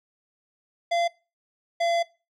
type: tone pair in turn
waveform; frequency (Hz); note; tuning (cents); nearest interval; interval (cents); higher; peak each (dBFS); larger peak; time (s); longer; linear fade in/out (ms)
square; 686 / 681.3; F5 / F5; -31 / -43; unison; 12; first; -22; neither; 0.91-1.08 / 1.8-2.03; second; 10
effects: noise-tail reverb RT60 0.3 s tail -21 dB re dry + low-pass 5000 Hz 12 dB/octave